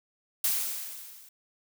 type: noise with level ramp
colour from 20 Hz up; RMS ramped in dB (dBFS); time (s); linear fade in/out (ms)
blue; -25 to -53; 0.44-1.29; 5
effects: none